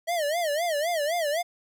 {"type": "tone with vibrato", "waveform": "square", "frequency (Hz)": 636, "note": "D#5", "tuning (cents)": 38, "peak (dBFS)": -25, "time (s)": [0.07, 1.43], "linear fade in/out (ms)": 20, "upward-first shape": "sine", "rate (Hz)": 3.9, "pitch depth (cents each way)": 180, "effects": []}